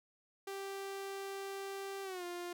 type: tone with pitch glide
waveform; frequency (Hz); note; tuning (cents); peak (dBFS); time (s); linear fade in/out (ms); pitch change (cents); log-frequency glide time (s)
sawtooth; 392 to 351.3; G4 to F4; 0 to +10; -37; 0.47-2.53; 5; -190; 2.03-2.24
effects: none